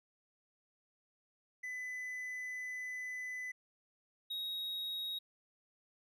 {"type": "tone pair in turn", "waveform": "triangle", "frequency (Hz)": [2004, 3783], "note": ["B6", "A#7"], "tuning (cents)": [25, 25], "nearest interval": "major seventh", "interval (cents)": 1100, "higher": "second", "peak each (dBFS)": [-38, -36], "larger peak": "second", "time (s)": [[1.63, 3.52], [4.3, 5.19]], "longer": "first", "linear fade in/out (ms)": 10, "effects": []}